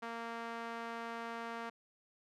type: tone with band-pass filter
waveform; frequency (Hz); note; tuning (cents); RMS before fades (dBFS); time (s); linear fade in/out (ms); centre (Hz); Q
sawtooth; 231.2; A#3; -14; -43; 0.02-1.7; 10; 1200; 1
effects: none